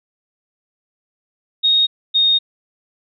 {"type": "tone pair in turn", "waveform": "sine", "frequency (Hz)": [3732, 3706], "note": ["A#7", "A#7"], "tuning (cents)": [1, -11], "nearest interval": "unison", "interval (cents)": 12, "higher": "first", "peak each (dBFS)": -11, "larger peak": "neither", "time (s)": [[1.63, 1.87], [2.14, 2.39]], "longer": "second", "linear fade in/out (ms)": 20, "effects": []}